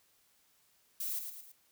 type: noise with echo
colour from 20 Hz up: violet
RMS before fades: -37 dBFS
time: 1-1.19 s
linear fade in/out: 5 ms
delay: 110 ms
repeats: 3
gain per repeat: -6 dB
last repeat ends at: 1.52 s
effects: white hiss -70 dBFS RMS until 1.71 s